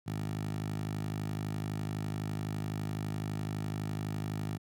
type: tone with high-pass filter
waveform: 10% pulse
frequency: 51.91 Hz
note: G#1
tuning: in tune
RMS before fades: -36 dBFS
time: 0.06-4.58 s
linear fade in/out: 20 ms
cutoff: 120 Hz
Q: 3.2
effects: none